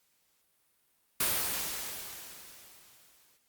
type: noise with exponential decay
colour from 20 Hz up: white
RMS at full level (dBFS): -27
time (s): 1.2-3.37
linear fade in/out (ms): 5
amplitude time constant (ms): 470
effects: white hiss -72 dBFS RMS until 3.48 s + Opus 48 kbps